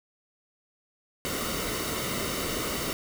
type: noise with comb filter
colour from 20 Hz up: pink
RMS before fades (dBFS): -31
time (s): 1.25-2.93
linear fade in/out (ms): 0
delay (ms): 1.2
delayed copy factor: -0.6
effects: none